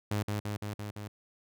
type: tone with echo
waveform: sawtooth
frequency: 103.83 Hz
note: G#2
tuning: in tune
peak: -25 dBFS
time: 0.11-0.23 s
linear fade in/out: 5 ms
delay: 170 ms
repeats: 5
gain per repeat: -2 dB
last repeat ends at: 1.08 s
effects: none